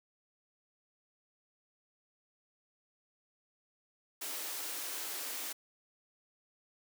white high-pass noise, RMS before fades -40 dBFS, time 4.21-5.53 s, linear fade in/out 10 ms, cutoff 260 Hz, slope 96 dB/octave, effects none

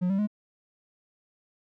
triangle tone with pitch steps, 180.4 / 194.47 / 209.6 Hz, F#3 / G3 / G#3, -44 / -14 / +16 cents, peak -21 dBFS, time 0.01-0.274 s, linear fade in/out 20 ms, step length 88 ms, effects none

